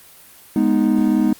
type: chord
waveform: triangle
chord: G# minor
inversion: none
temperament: equal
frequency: 207.7 / 246.9 / 311.1 Hz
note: G#3 / B3 / D#4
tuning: 0 / 0 / 0 cents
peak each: -16 dBFS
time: 0.56-1.33 s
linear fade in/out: 2 ms
effects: white hiss -45 dBFS RMS until 1.39 s + Opus 32 kbps